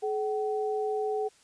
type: tone pair together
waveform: sine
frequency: 426.5 / 759.9 Hz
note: G#4 / F#5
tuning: +46 / +46 cents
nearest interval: minor seventh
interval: 1000 cents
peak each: -28 / -33 dBFS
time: 0.02-1.29 s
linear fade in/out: 20 ms
effects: white hiss -61 dBFS RMS until 1.43 s + resampled to 22050 Hz